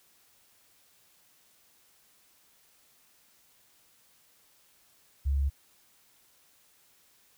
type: tone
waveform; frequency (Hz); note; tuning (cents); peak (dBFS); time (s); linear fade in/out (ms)
sine; 69.3; C#2; 0; -24; 5.25-5.5; 20
effects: white hiss -64 dBFS RMS until 7.37 s

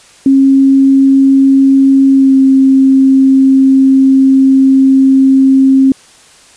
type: tone with pitch glide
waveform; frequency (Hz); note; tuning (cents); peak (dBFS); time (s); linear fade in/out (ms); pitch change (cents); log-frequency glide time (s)
sine; 270.7 to 267.3; C#4 to C4; -41 to +37; -3; 0.26-5.92; 2; -22; 2.13-2.35
effects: white hiss -41 dBFS RMS until 6.56 s + resampled to 22050 Hz

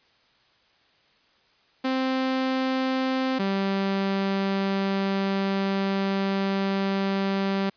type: tone pair in turn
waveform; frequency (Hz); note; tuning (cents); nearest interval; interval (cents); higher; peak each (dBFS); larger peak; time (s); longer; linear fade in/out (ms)
sawtooth; 261.6 / 195.24; C4 / G3; 0 / -7; perfect fourth; 507; first; -19; neither; 1.84-3.39 / 3.39-7.7; second; 10
effects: white hiss -62 dBFS RMS until 7.76 s + resampled to 11025 Hz

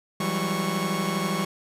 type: tone cluster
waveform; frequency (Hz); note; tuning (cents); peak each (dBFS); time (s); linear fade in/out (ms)
sawtooth; 166.2 / 188.8 / 201.2 / 1103; E3 / F#3 / G3 / C#6; +15 / +35 / +45 / -9; -26 / -25 / -27 / -27; 0.2-1.45; 5
effects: resampled to 32000 Hz + 9-bit

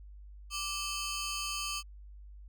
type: ring-modulated tone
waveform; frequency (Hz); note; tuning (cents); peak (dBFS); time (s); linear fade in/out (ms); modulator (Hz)
15% pulse; 1895; A#6; +28; -25; 0.5-1.83; 50; 719
effects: added 50 Hz sine -47 dBFS peak until 2.48 s

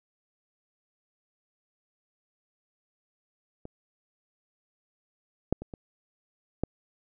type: clicks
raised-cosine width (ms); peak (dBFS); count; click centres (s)
2; -27 / -10 / -25 / -26 / -13; 5; 3.654 / 5.526 / 5.62 / 5.738 / 6.636
effects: none

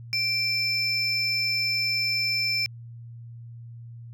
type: tone pair together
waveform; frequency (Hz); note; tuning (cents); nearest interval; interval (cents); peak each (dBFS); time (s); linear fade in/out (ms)
triangle; 2349 / 5273; D7 / E8; 0 / 0; octave + major second; 1400; -24; 0.13-2.66; 0
effects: tanh soft clip ceiling -15 dBFS + added 117 Hz sine -39 dBFS peak until 4.13 s

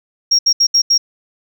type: tone bursts at uneven times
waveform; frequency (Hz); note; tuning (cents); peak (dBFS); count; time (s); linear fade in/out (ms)
sine; 5588; F8; 0; -7; 5; 0.31-0.39 / 0.46-0.53 / 0.6-0.67 / 0.74-0.82 / 0.9-0.98; 10
effects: tanh soft clip ceiling -5 dBFS

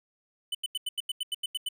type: tone bursts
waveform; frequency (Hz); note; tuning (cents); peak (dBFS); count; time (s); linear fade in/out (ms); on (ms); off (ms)
square; 3000; F#7; +23; -29; 11; 0.52-1.688; 5; 28; 86
effects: none

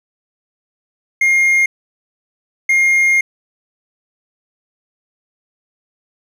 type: tone bursts at uneven times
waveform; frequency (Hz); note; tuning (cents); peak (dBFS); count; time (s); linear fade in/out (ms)
triangle; 2129; C7; +30; -8; 2; 1.21-1.66 / 2.69-3.21; 5
effects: none

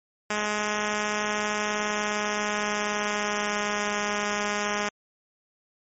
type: tone with pitch glide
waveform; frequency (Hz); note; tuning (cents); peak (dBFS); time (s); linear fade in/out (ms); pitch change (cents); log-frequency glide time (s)
5% pulse; 210 to 207; G#3 to G#3; +19 to -5; -14; 0.3-4.89; 5; -24; 1.62-3.99
effects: MP3 32 kbps

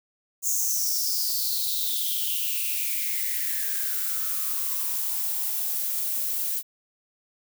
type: noise with high-pass filter sweep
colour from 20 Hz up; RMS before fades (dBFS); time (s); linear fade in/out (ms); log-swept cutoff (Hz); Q
violet; -27; 0.42-6.63; 50; 6900 to 460; 7.7
effects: none

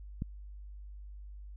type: click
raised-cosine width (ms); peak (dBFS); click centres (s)
5; -22; 0.221
effects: added 50 Hz sine -44 dBFS peak until 1.56 s

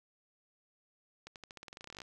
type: accelerating click train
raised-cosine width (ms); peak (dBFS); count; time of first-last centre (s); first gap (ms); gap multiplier
0.2; -30; 19; 1.27-2.018; 88; 0.9
effects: none

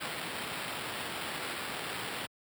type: noise with sample-and-hold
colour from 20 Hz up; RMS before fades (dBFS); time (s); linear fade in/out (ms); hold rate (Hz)
blue; -38; 0-2.27; 20; 6300
effects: high-pass 100 Hz 12 dB/octave

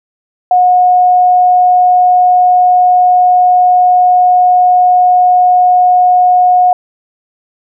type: tone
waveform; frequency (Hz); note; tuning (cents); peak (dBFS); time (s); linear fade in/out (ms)
sine; 725; F#5; -35; -4; 0.51-6.73; 2
effects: none

